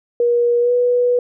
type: tone with pitch glide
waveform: sine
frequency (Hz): 477.8 to 489.8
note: A#4 to B4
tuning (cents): +43 to -14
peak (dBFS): -12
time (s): 0.2-1.19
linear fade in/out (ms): 2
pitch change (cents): +43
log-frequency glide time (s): 0.6-0.72
effects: none